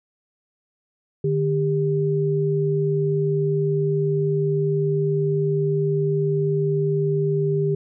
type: tone pair together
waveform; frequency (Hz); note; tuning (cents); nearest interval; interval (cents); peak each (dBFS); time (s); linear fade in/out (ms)
sine; 150.45 / 398.2; D3 / G4; +42 / +27; octave + perfect fourth; 1685; -21; 1.24-7.75; 5
effects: none